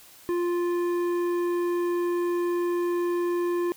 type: tone with tanh clipping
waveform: sine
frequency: 349.2 Hz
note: F4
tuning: in tune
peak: -25 dBFS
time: 0.29-3.72 s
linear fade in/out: 0 ms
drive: 11 dB
effects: white hiss -51 dBFS RMS until 3.76 s